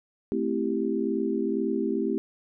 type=chord; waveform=sine; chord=A minor seventh; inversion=none; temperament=equal; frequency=220 / 261.6 / 329.6 / 392 Hz; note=A3 / C4 / E4 / G4; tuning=0 / 0 / 0 / 0 cents; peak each=-30 / -30 / -30 / -29 dBFS; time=0.32-2.18 s; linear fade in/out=0 ms; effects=none